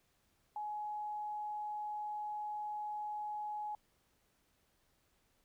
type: tone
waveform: sine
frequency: 841 Hz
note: G#5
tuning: 22 cents sharp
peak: -38 dBFS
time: 0.56-3.75 s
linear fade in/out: 2 ms
effects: pink hiss -75 dBFS RMS until 5.44 s